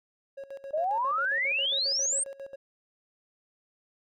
triangle tone with tremolo, 549 Hz, C#5, 17 cents flat, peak -35 dBFS, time 0.37-2.56 s, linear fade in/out 10 ms, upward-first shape square, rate 7.4 Hz, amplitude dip 80%
sine exponential sweep, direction up, 587.3 to 8900 Hz, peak -25 dBFS, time 0.73-2.24 s, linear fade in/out 10 ms
effects none

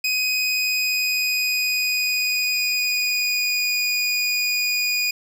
25% pulse tone with pitch glide, 2507 to 2460 Hz, D#7 to D#7, +12 to -20 cents, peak -16 dBFS, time 0.04-5.11 s, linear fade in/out 5 ms, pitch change -32 cents, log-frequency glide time 0.3-3.74 s, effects none

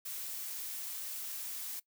blue noise, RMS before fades -41 dBFS, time 0.05-1.8 s, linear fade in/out 10 ms, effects noise-tail reverb RT60 0.1 s tail -21 dB re dry

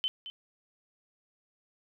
sine tone with echo, 3061 Hz, G7, 42 cents flat, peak -27 dBFS, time 0.04-0.08 s, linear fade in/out 0 ms, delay 220 ms, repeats 1, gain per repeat -12 dB, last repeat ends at 0.3 s, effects none

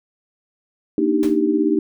sine chord, Eb major seventh, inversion second, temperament equal, 233.1 / 293.7 / 311.1 / 392 Hz, Bb3 / D4 / Eb4 / G4, 0 / 0 / 0 / 0 cents, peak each -24 / -21 / -18 / -21 dBFS, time 0.98-1.79 s, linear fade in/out 2 ms
pink noise with exponential decay, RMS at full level -30 dBFS, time 1.23-1.42 s, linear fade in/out 0 ms, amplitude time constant 41 ms
effects none

